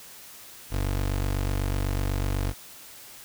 25% pulse tone, 48.03 Hz, G1, 35 cents flat, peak -21 dBFS, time 0.7-2.54 s, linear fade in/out 50 ms, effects white hiss -46 dBFS RMS until 3.24 s

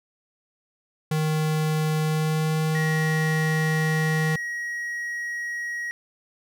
square tone with pitch glide, 155.56 to 157.1 Hz, D#3 to D#3, 0 to +17 cents, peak -22 dBFS, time 1.11-4.36 s, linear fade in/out 5 ms, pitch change +17 cents, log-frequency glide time 2.02-2.61 s
triangle tone, 1900 Hz, A#6, 33 cents sharp, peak -26 dBFS, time 2.75-5.91 s, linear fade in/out 0 ms
effects none

